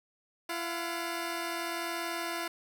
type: tone pair together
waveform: 10% pulse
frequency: 338.2 / 717 Hz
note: E4 / F5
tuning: +44 / +45 cents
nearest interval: octave + minor second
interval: 1301 cents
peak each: -26 / -31 dBFS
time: 0.49-2.48 s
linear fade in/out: 5 ms
effects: none